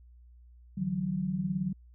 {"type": "tone cluster", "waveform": "sine", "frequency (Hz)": [151.5, 169.1, 188], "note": ["D#3", "E3", "F#3"], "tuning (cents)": [-46, 44, 28], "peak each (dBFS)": [-36, -37, -30], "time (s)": [0.77, 1.73], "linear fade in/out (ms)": 10, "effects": ["added 60 Hz sine -52 dBFS peak until 1.94 s"]}